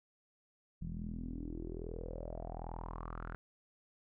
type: tone with low-pass filter sweep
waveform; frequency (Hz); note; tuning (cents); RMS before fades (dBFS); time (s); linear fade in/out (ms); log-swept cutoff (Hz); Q
sawtooth; 41.2; E1; 0; -43; 0.81-3.35; 0; 170 to 1500; 6.2
effects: none